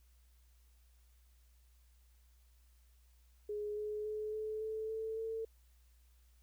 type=tone with pitch steps; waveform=sine; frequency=417.8 / 422.7 / 427.6 / 432.5 / 437.6 / 442.6 / 447.8 Hz; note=G#4 / G#4 / A4 / A4 / A4 / A4 / A4; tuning=+10 / +31 / -49 / -30 / -9 / +10 / +30 cents; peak=-37 dBFS; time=3.49-5.45 s; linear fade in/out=5 ms; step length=280 ms; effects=added 60 Hz sine -63 dBFS peak until 6.42 s + white hiss -75 dBFS RMS until 6.42 s